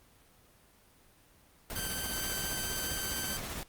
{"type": "noise with tremolo", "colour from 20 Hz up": "pink", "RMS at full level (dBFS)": -38, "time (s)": [1.7, 3.63], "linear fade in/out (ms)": 0, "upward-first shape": "sine", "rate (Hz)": 15, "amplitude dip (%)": 35}
{"type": "tone with vibrato", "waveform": "5% pulse", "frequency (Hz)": 1551, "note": "G6", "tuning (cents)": -19, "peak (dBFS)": -24, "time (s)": [1.76, 3.37], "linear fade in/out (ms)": 0, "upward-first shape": "triangle", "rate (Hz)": 4.5, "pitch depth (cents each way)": 11}
{"effects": ["pink hiss -62 dBFS RMS until 3.68 s", "Opus 24 kbps"]}